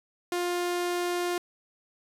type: tone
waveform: sawtooth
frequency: 352.6 Hz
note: F4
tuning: 17 cents sharp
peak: -23 dBFS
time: 0.32-1.38 s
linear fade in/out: 2 ms
effects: resampled to 32000 Hz